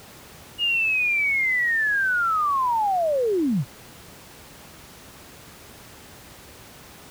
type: linear sweep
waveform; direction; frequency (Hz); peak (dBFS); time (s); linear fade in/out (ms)
sine; down; 2875 to 108.6; -19; 0.58-3.65; 50
effects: pink hiss -45 dBFS RMS until 7.1 s + high-pass 60 Hz 12 dB/octave